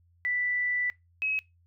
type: tone pair in turn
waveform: sine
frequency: 1975.5 / 2558 Hz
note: B6 / D#7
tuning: 0 / +47 cents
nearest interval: major third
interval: 447 cents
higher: second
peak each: -26 dBFS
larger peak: neither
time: 0.25-0.9 / 1.22-1.39 s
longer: first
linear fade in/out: 0 ms
effects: noise-tail reverb RT60 0.2 s tail -22 dB re dry + added 86 Hz sine -61 dBFS peak until 1.66 s

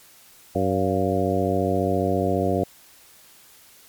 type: harmonic tone with a mistuned harmonic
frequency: 94.6 Hz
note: F#2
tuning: 39 cents sharp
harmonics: 1 / 2 / 3 / 4 / 5 / 6 / 7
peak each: -27 / -27 / -27 / -27 / -27 / -27 / -27 dBFS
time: 0.55-2.64 s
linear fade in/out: 5 ms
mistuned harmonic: 7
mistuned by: +82 cents
effects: white hiss -51 dBFS RMS until 3.88 s + MP3 96 kbps

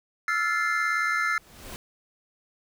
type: chord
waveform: triangle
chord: F major seventh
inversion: third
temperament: equal with one note detuned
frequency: 1318.5 / 1396.9 / 1741.8 / 2093 Hz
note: E6 / F6 / A6 / C7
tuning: 0 / 0 / -18 / 0 cents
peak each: -27 dBFS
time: 0.28-1.38 s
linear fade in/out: 2 ms
type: noise with exponential growth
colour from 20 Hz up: pink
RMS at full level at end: -37 dBFS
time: 1.07-1.76 s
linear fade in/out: 0 ms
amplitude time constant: 150 ms
effects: none

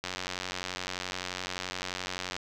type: click train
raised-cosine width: 0.2 ms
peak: -16 dBFS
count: 214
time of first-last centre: 0.04-2.365 s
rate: 91.6 Hz
effects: none

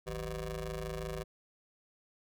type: ring-modulated tone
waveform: 20% pulse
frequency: 113.9 Hz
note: A#2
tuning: 40 cents flat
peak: -29 dBFS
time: 0.06-1.24 s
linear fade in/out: 20 ms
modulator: 272 Hz
effects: none

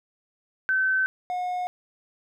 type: tone pair in turn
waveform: sine / triangle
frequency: 1533 / 723.5 Hz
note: G6 / F#5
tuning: -39 / -39 cents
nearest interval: octave + minor second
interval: 1300 cents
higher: first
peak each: -20 / -24 dBFS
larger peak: first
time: 0.69-1.06 / 1.3-1.67 s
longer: neither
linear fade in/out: 0 ms
effects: none

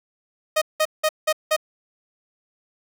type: tone bursts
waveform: sawtooth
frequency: 622 Hz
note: D#5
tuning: 1 cent flat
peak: -13 dBFS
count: 5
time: 0.56-1.565 s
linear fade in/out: 10 ms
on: 57 ms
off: 180 ms
effects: none

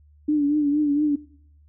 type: tone with vibrato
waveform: sine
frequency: 293.7 Hz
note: D4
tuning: in tune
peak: -17 dBFS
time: 0.28-1.16 s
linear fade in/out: 10 ms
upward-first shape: triangle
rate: 4.3 Hz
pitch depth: 67 cents each way
effects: noise-tail reverb RT60 0.6 s tail -20 dB re dry + added 74 Hz sine -51 dBFS peak until 1.68 s

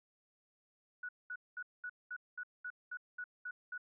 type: tone bursts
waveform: sine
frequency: 1470 Hz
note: F#6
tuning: 12 cents flat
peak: -40 dBFS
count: 11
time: 1.03-3.779 s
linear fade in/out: 5 ms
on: 59 ms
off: 210 ms
effects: none

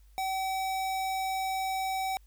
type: tone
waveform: square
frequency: 764 Hz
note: G5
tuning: 45 cents flat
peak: -30 dBFS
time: 0.18-2.17 s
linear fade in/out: 0 ms
effects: added 50 Hz sine -54 dBFS peak until 2.26 s + white hiss -70 dBFS RMS until 2.26 s

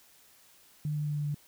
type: tone with pitch steps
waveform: sine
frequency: 150.2 / 149.25 / 148.3 / 147.36 / 146.43 Hz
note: D3 / D3 / D3 / D3 / D3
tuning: +39 / +28 / +17 / +6 / -5 cents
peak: -29 dBFS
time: 0.85-1.345 s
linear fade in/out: 2 ms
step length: 99 ms
effects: white hiss -60 dBFS RMS until 1.47 s

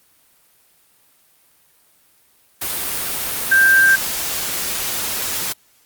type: tone in noise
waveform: sine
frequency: 1577 Hz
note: G6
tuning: 10 cents sharp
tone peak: -9 dBFS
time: 3.51-3.96 s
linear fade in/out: 10 ms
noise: white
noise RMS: -23 dBFS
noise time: 2.61-5.53 s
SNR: +11 dB
effects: white hiss -56 dBFS RMS until 5.85 s + Opus 32 kbps

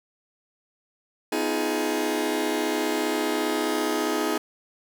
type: chord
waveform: sawtooth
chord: F half-diminished seventh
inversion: second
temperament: just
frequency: 251.4 / 314.3 / 349.2 / 419.1 Hz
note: Cb4 / Eb4 / F4 / Ab4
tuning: +31 / +18 / 0 / +16 cents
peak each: -28 / -23 / -28 / -24 dBFS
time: 1.32-4.38 s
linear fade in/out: 5 ms
effects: none

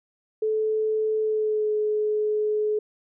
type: tone with pitch glide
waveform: sine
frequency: 434.4 to 425 Hz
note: A4 to G#4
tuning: -22 to +40 cents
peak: -21 dBFS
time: 0.42-2.79 s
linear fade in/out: 5 ms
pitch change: -38 cents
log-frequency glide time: 1.2-1.73 s
effects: none

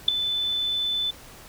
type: tone with ADSR envelope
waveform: sine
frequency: 3511 Hz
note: A7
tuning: 4 cents flat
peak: -9 dBFS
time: 0.08-1.11 s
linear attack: 5 ms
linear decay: 4 ms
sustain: -14 dB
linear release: 9 ms
effects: pink hiss -46 dBFS RMS until 1.48 s

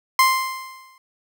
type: tone with exponential decay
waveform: 30% pulse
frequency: 1046.5 Hz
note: C6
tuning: in tune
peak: -8 dBFS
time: 0.19-0.98 s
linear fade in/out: 2 ms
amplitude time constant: 170 ms
effects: none

